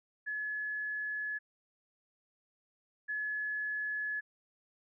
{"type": "tone pair in turn", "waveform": "sine", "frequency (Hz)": [1705, 1705], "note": ["G#6", "G#6"], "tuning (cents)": [45, 45], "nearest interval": "unison", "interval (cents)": 0, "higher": "neither", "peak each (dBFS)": [-34, -33], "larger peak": "second", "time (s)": [[0.26, 1.39], [3.08, 4.21]], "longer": "neither", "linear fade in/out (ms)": 20, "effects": []}